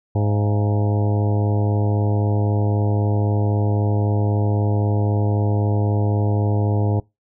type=harmonic tone with a mistuned harmonic; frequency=103.83 Hz; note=G#2; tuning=in tune; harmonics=1 / 2 / 3 / 4 / 5 / 6 / 7 / 8 / 9; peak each=-17 / -28 / -28 / -29 / -31 / -37 / -33 / -34 / -39 dBFS; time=0.15-7 s; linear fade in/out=5 ms; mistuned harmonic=7; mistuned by=-75 cents; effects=noise-tail reverb RT60 0.2 s tail -22 dB re dry